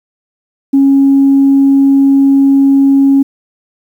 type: tone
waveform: sine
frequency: 274.6 Hz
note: C#4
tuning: 16 cents flat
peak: -3 dBFS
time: 0.73-3.23 s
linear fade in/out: 10 ms
effects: tanh soft clip ceiling 0 dBFS + 7-bit